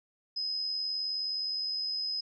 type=tone with amplitude modulation; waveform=sine; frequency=5060 Hz; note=D#8; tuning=28 cents sharp; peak=-29 dBFS; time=0.36-2.21 s; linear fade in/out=10 ms; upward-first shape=sine; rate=79.5 Hz; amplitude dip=35%; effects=none